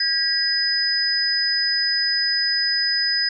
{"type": "tone cluster", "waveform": "sine", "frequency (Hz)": [1624, 1930, 5010], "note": ["G#6", "B6", "D#8"], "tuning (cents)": [-39, -40, 11], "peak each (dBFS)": [-26, -28, -19], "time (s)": [0, 3.29], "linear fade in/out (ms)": 5, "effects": []}